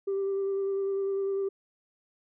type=tone with vibrato; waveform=sine; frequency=392 Hz; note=G4; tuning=in tune; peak=-25 dBFS; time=0.07-1.49 s; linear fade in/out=10 ms; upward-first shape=sine; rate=10 Hz; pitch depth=15 cents each way; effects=tanh soft clip ceiling -24 dBFS